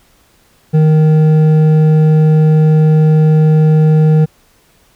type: tone with hard clipping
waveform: sine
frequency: 155.56 Hz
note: D#3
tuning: in tune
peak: -7 dBFS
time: 0.73-4.26 s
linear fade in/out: 20 ms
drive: 7 dB
effects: pink hiss -51 dBFS RMS until 4.95 s